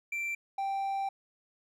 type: tone pair in turn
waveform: triangle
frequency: 2349 / 783.9 Hz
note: D7 / G5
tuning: 0 / 0 cents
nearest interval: octave + perfect fifth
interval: 1900 cents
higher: first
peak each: -30 / -28 dBFS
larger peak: second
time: 0.12-0.35 / 0.58-1.09 s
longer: second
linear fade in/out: 5 ms
effects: none